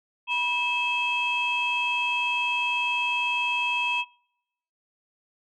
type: tone cluster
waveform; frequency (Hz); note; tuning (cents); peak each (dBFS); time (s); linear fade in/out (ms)
sine; 972 / 2600 / 3222; B5 / E7 / G7; -28 / -24 / +47; -28 / -24 / -31; 0.27-4.05; 50
effects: noise-tail reverb RT60 0.8 s tail -26 dB re dry + tanh soft clip ceiling -16 dBFS